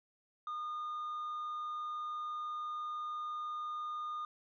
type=tone with tanh clipping; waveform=sine; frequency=1221 Hz; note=D#6; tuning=33 cents flat; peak=-38 dBFS; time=0.47-4.25 s; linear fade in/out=2 ms; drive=2 dB; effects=none